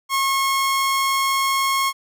sawtooth tone, 1086 Hz, C#6, 36 cents flat, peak -14 dBFS, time 0.09-1.93 s, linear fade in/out 50 ms, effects none

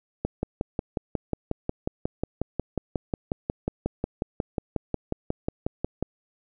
click train, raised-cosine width 2 ms, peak -12 dBFS, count 33, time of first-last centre 0.25-6.026 s, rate 5.54 Hz, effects none

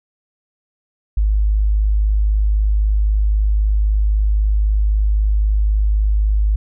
sine tone, 51.91 Hz, G#1, in tune, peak -12 dBFS, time 1.17-6.56 s, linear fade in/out 5 ms, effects none

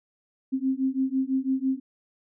sine beating tone pair, 261.6 / 267.6 Hz, C4 / C4, 0 / +39 cents, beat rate 6 Hz, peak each -26 dBFS, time 0.52-1.8 s, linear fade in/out 20 ms, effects none

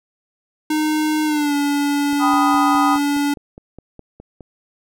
square tone with pitch glide, 307.5 to 286.9 Hz, D#4 to D4, -20 to -40 cents, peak -17 dBFS, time 0.7-3.34 s, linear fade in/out 5 ms, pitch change -120 cents, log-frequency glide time 1.25-1.54 s
click train, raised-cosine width 2 ms, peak -24 dBFS, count 12, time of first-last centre 2.13-4.407 s, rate 4.83 Hz
sine chord, G augmented, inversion none, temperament equal with one note detuned, 784 / 991.8 / 1244.5 Hz, G5 / B5 / D#6, 0 / +7 / 0 cents, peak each -19 / -21 / -18 dBFS, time 2.19-2.99 s, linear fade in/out 50 ms
effects none

